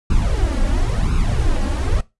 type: noise with flanger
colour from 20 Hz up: brown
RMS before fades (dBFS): -17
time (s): 0.1-2.01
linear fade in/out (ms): 5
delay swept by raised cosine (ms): 0.76 to 3.66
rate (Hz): 0.96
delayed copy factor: +0.85
effects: noise-tail reverb RT60 0.2 s tail -18 dB re dry + resampled to 24000 Hz